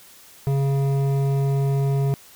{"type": "tone with hard clipping", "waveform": "sine", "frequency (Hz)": 137.9, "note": "C#3", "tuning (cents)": -9, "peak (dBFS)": -20, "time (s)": [0.47, 2.14], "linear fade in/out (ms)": 0, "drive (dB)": 11, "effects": ["white hiss -48 dBFS RMS until 2.35 s"]}